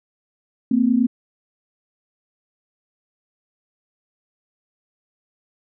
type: tone pair together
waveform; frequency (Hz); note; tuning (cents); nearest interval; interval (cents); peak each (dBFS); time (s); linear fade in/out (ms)
sine; 229.1 / 258.5; A#3 / C4; -30 / -21; major second; 209; -17; 0.71-1.07; 5
effects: none